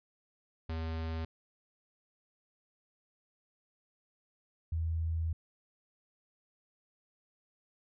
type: tone pair in turn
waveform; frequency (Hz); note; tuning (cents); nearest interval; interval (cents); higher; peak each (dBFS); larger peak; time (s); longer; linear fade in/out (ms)
square / sine; 81 / 81.61; E2 / E2; -30 / -17; unison; 13; second; -35 / -30; second; 0.69-1.25 / 4.72-5.33; second; 5
effects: resampled to 11025 Hz